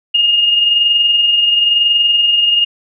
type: tone with amplitude modulation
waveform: sine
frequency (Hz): 2842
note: F7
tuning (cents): +30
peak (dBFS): -7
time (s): 0.14-2.65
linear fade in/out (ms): 10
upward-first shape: sine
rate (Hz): 21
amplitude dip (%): 40
effects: none